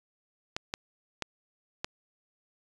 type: clicks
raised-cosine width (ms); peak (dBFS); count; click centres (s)
0.2; -14; 4; 0.565 / 0.739 / 1.223 / 1.845
effects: resampled to 22050 Hz